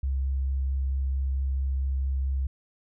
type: tone with vibrato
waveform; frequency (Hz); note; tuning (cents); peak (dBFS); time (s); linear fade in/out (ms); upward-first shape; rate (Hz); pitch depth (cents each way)
sine; 67; C2; +42; -24; 0.03-2.47; 5; triangle; 4.5; 11
effects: none